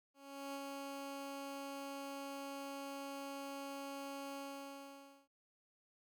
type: tone with ADSR envelope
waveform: 15% pulse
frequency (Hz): 277.2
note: C#4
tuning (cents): 0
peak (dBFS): -36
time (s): 0.14-5.28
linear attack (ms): 400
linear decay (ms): 49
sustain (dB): -2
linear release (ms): 910
effects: none